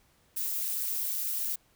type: noise with amplitude modulation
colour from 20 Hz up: violet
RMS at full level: -28 dBFS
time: 0.36-1.56 s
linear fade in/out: 10 ms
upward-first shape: sine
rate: 220 Hz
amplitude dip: 90%
effects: pink hiss -66 dBFS RMS until 1.75 s